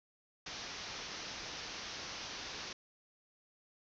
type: low-pass noise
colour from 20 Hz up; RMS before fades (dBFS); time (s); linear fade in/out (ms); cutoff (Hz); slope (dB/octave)
white; -45; 0.46-2.73; 5; 6200; 96
effects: none